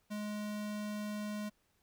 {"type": "tone", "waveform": "square", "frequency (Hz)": 209.5, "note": "G#3", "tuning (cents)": 15, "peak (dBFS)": -38, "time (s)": [0.1, 1.5], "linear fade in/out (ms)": 20, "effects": ["pink hiss -75 dBFS RMS until 1.82 s"]}